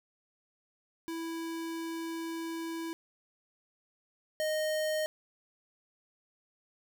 square tone pair in turn, 329.6 / 619.3 Hz, E4 / D#5, 0 / -8 cents, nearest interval major seventh, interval 1092 cents, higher second, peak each -36 / -30 dBFS, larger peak second, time 1.08-2.93 / 4.4-5.06 s, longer first, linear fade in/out 0 ms, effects none

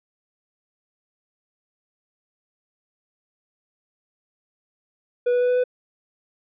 triangle tone with pitch steps, 488.5 / 491.3 / 494.2 / 497 / 499.9 Hz, B4 / B4 / B4 / B4 / B4, -19 / -9 / +1 / +11 / +21 cents, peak -15 dBFS, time 5.26-5.64 s, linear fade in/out 10 ms, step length 76 ms, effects resampled to 8000 Hz

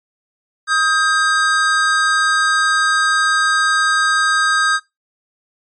square tone pair together, 1260 / 1598.1 Hz, D#6 / G6, +21 / +33 cents, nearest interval major third, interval 412 cents, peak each -17 / -16 dBFS, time 0.67-4.8 s, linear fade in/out 50 ms, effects noise-tail reverb RT60 0.2 s tail -19 dB re dry + MP3 48 kbps

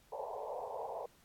pink band-pass noise, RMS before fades -42 dBFS, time 0.12-1.06 s, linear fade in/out 5 ms, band 430 to 990 Hz, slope 96 dB/octave, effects pink hiss -67 dBFS RMS until 1.24 s + AAC 64 kbps

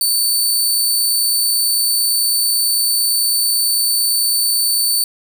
15% pulse tone, 4529 Hz, C#8, 36 cents sharp, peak -7 dBFS, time 0.01-5.04 s, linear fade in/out 2 ms, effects none

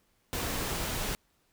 pink noise, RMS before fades -33 dBFS, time 0.33-1.15 s, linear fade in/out 0 ms, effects pink hiss -71 dBFS RMS until 1.52 s

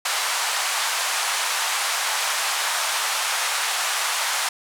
pink band-pass noise, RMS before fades -24 dBFS, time 0.05-4.49 s, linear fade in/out 5 ms, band 790 to 11000 Hz, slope 24 dB/octave, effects none

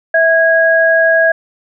sine tone pair together, 654 / 1648 Hz, E5 / G#6, -14 / -14 cents, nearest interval octave + major third, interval 1600 cents, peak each -10 dBFS, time 0.14-1.32 s, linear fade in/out 5 ms, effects none

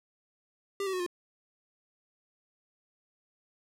square tone with pitch steps, 396.9 / 381.8 / 367.3 / 353.4 Hz, G4 / G4 / F#4 / F4, +22 / -46 / -13 / +21 cents, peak -31 dBFS, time 0.8-1.064 s, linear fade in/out 2 ms, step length 66 ms, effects low-pass 12000 Hz 12 dB/octave

